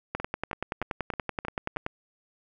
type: two click trains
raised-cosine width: 0.5 ms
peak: -19 / -14 dBFS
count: 6 / 19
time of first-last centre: 0.2-1.762 / 0.15-1.864 s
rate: 3.2 / 10.5 Hz
effects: none